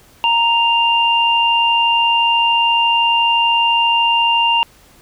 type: tone pair together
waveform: sine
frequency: 931.3 / 2794 Hz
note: A#5 / F7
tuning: -2 / 0 cents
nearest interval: octave + perfect fifth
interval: 1902 cents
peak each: -14 dBFS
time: 0.24-4.63 s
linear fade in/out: 0 ms
effects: pink hiss -48 dBFS RMS until 5.01 s